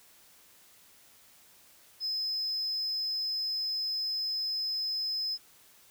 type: tone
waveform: sine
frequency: 5100 Hz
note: D#8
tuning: 42 cents sharp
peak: -27 dBFS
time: 2-5.38 s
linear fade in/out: 50 ms
effects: tanh soft clip ceiling -29 dBFS + white hiss -59 dBFS RMS until 5.9 s